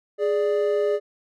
triangle tone pair together, 415.3 / 587.3 Hz, G#4 / D5, 0 / 0 cents, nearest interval tritone, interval 600 cents, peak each -19 / -22 dBFS, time 0.18-1 s, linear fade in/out 50 ms, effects none

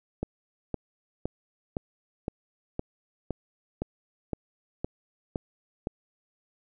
click train, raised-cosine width 2 ms, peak -16 dBFS, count 12, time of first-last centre 0.23-5.871 s, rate 1.95 Hz, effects none

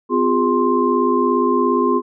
sine tone cluster, 254.7 / 352.3 / 409.4 / 1051 Hz, C4 / F4 / G#4 / C6, -46 / +15 / -25 / +7 cents, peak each -19 dBFS, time 0.09-2.02 s, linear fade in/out 50 ms, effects none

